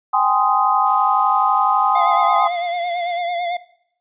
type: chord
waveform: sine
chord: Ab major seventh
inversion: third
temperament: just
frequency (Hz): 778.7 / 830.6 / 1038.3 / 1245.9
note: G5 / Ab5 / C6 / Eb6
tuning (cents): -12 / 0 / -14 / +2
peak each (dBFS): -19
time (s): 0.13-2.48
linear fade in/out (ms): 10
type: noise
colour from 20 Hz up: blue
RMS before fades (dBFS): -38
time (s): 0.86-3.19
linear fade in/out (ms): 5
type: tone with vibrato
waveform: square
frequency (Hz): 698.5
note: F5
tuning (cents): 0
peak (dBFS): -21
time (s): 1.95-3.57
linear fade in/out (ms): 5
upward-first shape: triangle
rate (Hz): 9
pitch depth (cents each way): 54
effects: noise-tail reverb RT60 0.7 s tail -18 dB re dry + resampled to 8000 Hz